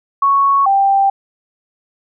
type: tone pair in turn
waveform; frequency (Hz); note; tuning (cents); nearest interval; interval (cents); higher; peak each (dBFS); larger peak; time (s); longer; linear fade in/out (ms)
sine; 1108.7 / 787.1; C#6 / G5; 0 / +7; tritone; 593; first; -9; neither; 0.22-0.66 / 0.66-1.1; neither; 5
effects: none